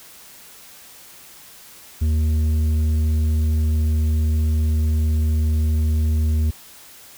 sine tone with tanh clipping, 77.78 Hz, D#2, in tune, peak -17 dBFS, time 2.01-6.51 s, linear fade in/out 10 ms, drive 7 dB, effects white hiss -44 dBFS RMS until 7.17 s

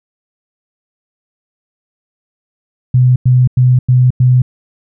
sine tone bursts, 126.2 Hz, B2, 38 cents sharp, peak -5 dBFS, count 5, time 2.94-4.42 s, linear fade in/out 5 ms, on 220 ms, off 95 ms, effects none

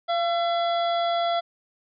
harmonic tone with a mistuned harmonic, 675 Hz, E5, 41 cents sharp, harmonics 1 / 2 / 3 / 5 / 6 / 7, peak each -22 / -31 / -38 / -33 / -45 / -44 dBFS, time 0.08-1.41 s, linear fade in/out 20 ms, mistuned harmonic 1, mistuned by +27 cents, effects none

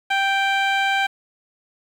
15% pulse tone with low-pass filter, 784 Hz, G5, in tune, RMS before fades -20 dBFS, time 0.1-1.07 s, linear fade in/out 10 ms, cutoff 3600 Hz, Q 0.69, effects 7-bit

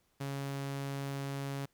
sawtooth tone, 138.59 Hz, C#3, in tune, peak -32 dBFS, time 0.2-1.66 s, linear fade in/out 10 ms, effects pink hiss -74 dBFS RMS until 1.73 s

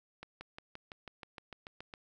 accelerating click train, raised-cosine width 0.3 ms, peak -29 dBFS, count 12, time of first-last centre 0.23-1.938 s, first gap 180 ms, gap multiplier 0.97, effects none

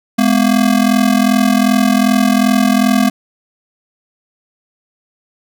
square ring-modulated tone, 231 Hz, A#3, 16 cents flat, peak -7 dBFS, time 0.18-3.1 s, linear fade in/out 10 ms, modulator 21.3 Hz, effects none

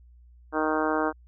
harmonic tone, 155.56 Hz, D#3, in tune, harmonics 2 / 3 / 4 / 5 / 6 / 7 / 8 / 9 / 10, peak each -28 / -30 / -31 / -32 / -33 / -33 / -34 / -35 / -35 dBFS, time 0.52-1.13 s, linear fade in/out 50 ms, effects added 60 Hz sine -50 dBFS peak until 1.27 s

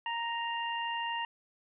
harmonic tone, 932.3 Hz, A#5, in tune, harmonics 1 / 2 / 3, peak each -34 / -39 / -38 dBFS, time 0.06-1.25 s, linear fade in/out 2 ms, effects none

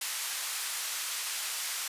white band-pass noise, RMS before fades -35 dBFS, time 0.01-1.88 s, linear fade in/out 5 ms, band 1100 to 11000 Hz, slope 12 dB/octave, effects resampled to 32000 Hz

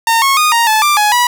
sawtooth tone with pitch steps, 914 / 1093 / 1231 / 932 / 868 / 1184 / 839 / 974 Hz, A#5 / C#6 / D#6 / A#5 / A5 / D6 / G#5 / B5, -34 / -25 / -19 / -1 / -24 / +14 / +17 / -24 cents, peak -5 dBFS, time 0.07-1.27 s, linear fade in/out 2 ms, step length 150 ms, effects none

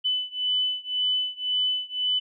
sine beating tone pair, 3000 / 3001.9 Hz, F#7 / F#7, +23 / +24 cents, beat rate 1.9 Hz, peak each -26 / -27 dBFS, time 0.04-2.2 s, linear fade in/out 20 ms, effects none

